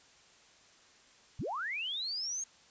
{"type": "linear sweep", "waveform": "sine", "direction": "up", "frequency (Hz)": [54.5, 6580], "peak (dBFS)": -34, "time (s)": [1.39, 2.44], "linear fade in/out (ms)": 5, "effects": ["white hiss -61 dBFS RMS until 2.7 s", "resampled to 16000 Hz"]}